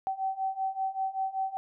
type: beating tone pair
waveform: sine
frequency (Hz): 765 / 770.2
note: G5 / G5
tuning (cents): -42 / -31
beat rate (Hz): 5.2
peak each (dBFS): -33 / -31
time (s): 0.07-1.57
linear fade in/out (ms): 0
effects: none